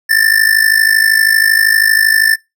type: tone with amplitude modulation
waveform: square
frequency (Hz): 1774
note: A6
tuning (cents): +14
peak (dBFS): -5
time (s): 0.09-2.36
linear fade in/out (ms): 20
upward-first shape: sine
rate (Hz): 52.7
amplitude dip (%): 85
effects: noise-tail reverb RT60 0.2 s tail -22 dB re dry